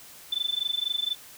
sine tone with amplitude modulation, 3520 Hz, A7, in tune, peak -22 dBFS, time 0.32-1.15 s, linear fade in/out 5 ms, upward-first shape sine, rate 24.1 Hz, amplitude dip 95%, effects white hiss -48 dBFS RMS until 1.37 s

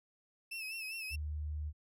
35% pulse tone with vibrato, 2624 Hz, E7, 9 cents flat, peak -38 dBFS, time 0.51-1.16 s, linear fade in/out 10 ms, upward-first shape sine, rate 5 Hz, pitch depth 66 cents each way
sine tone, 75.5 Hz, D2, 48 cents sharp, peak -36 dBFS, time 1.1-1.73 s, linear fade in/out 50 ms
effects none

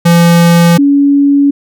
square / sine tone pair in turn, 170.5 / 282.4 Hz, F3 / C#4, -41 / +32 cents, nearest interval major sixth, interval 873 cents, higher second, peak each -4 dBFS, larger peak neither, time 0.05-0.78 / 0.78-1.51 s, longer neither, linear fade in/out 10 ms, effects none

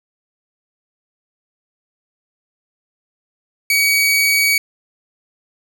sawtooth tone, 2261 Hz, C#7, 34 cents sharp, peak -9 dBFS, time 3.7-4.58 s, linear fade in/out 2 ms, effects none

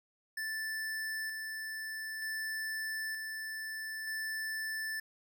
square tone with tremolo, 1760 Hz, A6, in tune, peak -36 dBFS, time 0.37-5 s, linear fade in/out 5 ms, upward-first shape square, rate 0.54 Hz, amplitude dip 30%, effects none

